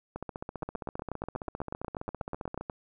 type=two click trains; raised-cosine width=1 ms; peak=-20 / -22 dBFS; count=18 / 38; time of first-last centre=0.63-2.698 / 0.16-2.61 s; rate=8.22 / 15.1 Hz; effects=none